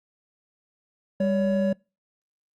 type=tone pair together; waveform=triangle; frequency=199.1 / 563.1 Hz; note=G3 / C#5; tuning=+27 / +27 cents; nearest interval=octave + tritone; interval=1800 cents; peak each=-21 / -22 dBFS; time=1.2-1.73 s; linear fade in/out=5 ms; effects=noise-tail reverb RT60 0.3 s tail -26 dB re dry + Opus 48 kbps